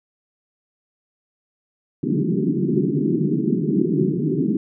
pink band-pass noise, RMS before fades -20 dBFS, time 2.03-4.57 s, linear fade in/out 5 ms, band 140 to 400 Hz, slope 96 dB/octave, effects none

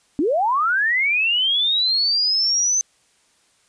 sine linear sweep, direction up, 261.6 to 6200 Hz, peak -16 dBFS, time 0.19-2.81 s, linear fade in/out 0 ms, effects white hiss -60 dBFS RMS until 3.68 s + resampled to 22050 Hz

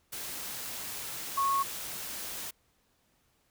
sine tone in noise, 1100 Hz, C#6, 14 cents flat, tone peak -25 dBFS, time 1.37-1.63 s, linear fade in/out 10 ms, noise white, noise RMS -39 dBFS, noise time 0.12-2.51 s, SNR +11 dB, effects pink hiss -71 dBFS RMS until 3.5 s

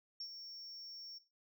triangle tone with ADSR envelope, 5480 Hz, F8, 34 cents flat, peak -38 dBFS, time 0.2-1.19 s, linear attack 5 ms, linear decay 71 ms, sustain -8 dB, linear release 17 ms, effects noise-tail reverb RT60 0.3 s tail -18 dB re dry + tanh soft clip ceiling -40 dBFS

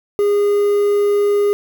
triangle tone with quantisation, 409.2 Hz, G#4, 26 cents flat, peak -10 dBFS, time 0.19-1.53 s, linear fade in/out 0 ms, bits 6, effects none

